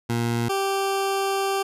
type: tone pair in turn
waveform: 20% pulse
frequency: 117.6 / 391 Hz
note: A#2 / G4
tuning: +16 / -4 cents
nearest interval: octave + major sixth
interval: 2080 cents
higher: second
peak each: -17 / -17 dBFS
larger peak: neither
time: 0.09-0.49 / 0.49-1.63 s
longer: second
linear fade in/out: 10 ms
effects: resampled to 32000 Hz